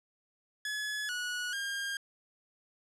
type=tone with pitch steps; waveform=sawtooth; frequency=1702 / 1464 / 1610 Hz; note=G#6 / F#6 / G6; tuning=+42 / -19 / +46 cents; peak=-30 dBFS; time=0.65-1.97 s; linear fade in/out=2 ms; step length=440 ms; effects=low-pass 10000 Hz 12 dB/octave